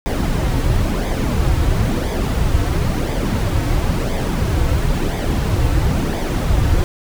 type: noise with flanger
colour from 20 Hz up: brown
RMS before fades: -17 dBFS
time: 0.06-6.84 s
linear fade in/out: 0 ms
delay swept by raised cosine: 0.71 to 5.01 ms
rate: 0.98 Hz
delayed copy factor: -0.55
effects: none